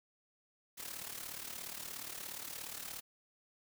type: noise with amplitude modulation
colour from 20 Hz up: white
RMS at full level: -42 dBFS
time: 0.77-3.01 s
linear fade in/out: 20 ms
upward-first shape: sine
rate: 37 Hz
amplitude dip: 70%
effects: none